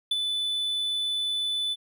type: tone with ADSR envelope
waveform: triangle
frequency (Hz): 3494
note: A7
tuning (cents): -13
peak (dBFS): -19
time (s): 0.11-1.76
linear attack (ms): 6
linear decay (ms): 28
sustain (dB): -5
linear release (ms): 37
effects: none